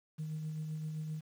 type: tone with tremolo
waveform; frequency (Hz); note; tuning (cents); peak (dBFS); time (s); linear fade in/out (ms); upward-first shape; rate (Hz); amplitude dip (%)
sine; 155.56; D#3; 0; -34; 0.18-1.21; 20; sine; 7.7; 35
effects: tanh soft clip ceiling -33 dBFS + 10-bit